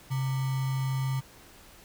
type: tone with sample-and-hold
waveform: sine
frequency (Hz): 132.9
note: C3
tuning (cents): +27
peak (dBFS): -26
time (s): 0.1-1.21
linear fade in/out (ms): 20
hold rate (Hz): 1050
effects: pink hiss -53 dBFS RMS until 1.84 s